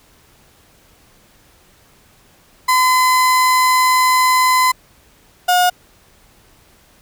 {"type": "tone pair in turn", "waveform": "35% pulse", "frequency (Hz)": [1018, 719.8], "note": ["C6", "F#5"], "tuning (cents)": [-48, -48], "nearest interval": "tritone", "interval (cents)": 600, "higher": "first", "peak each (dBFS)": -9, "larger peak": "neither", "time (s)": [[2.68, 4.72], [5.48, 5.7]], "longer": "first", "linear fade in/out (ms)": 10, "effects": ["pink hiss -51 dBFS RMS until 7.01 s"]}